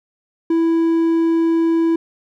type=tone; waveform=triangle; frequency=330 Hz; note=E4; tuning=2 cents sharp; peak=-11 dBFS; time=0.5-1.96 s; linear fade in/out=5 ms; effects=none